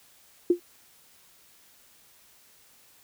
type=tone with exponential decay; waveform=sine; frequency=350 Hz; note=F4; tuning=4 cents sharp; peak=-13 dBFS; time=0.5-0.6 s; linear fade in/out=5 ms; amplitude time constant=21 ms; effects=white hiss -58 dBFS RMS until 3.03 s